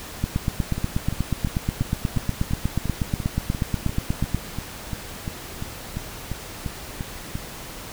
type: two click trains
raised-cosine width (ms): 5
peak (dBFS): -9 / -15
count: 35 / 20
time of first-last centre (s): 0.24-4.346 / 0.78-7.354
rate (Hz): 8.28 / 2.89
effects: pink hiss -37 dBFS RMS until 7.92 s